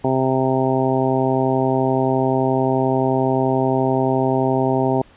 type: harmonic tone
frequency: 131.5 Hz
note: C3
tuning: 9 cents sharp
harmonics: 1 / 2 / 3 / 4 / 5 / 6 / 7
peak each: -23 / -21 / -21 / -27 / -23 / -25 / -26 dBFS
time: 0.04-5.02 s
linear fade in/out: 5 ms
effects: pink hiss -50 dBFS RMS until 5.16 s + resampled to 8000 Hz